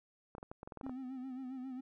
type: clicks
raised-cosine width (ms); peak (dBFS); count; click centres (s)
1; -32; 11; 0.351 / 0.382 / 0.429 / 0.515 / 0.631 / 0.675 / 0.722 / 0.773 / 0.812 / 0.865 / 0.895
type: tone with vibrato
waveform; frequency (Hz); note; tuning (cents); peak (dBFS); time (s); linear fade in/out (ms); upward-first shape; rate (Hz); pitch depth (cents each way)
triangle; 258.9; C4; -18; -39; 0.83-1.81; 10; sine; 7.4; 62
effects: none